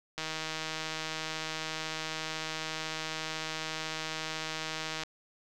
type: click train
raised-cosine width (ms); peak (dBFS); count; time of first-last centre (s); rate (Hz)
0.2; -18; 768; 0.18-5.034; 158
effects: none